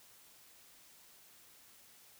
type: silence
effects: white hiss -61 dBFS RMS until 2.19 s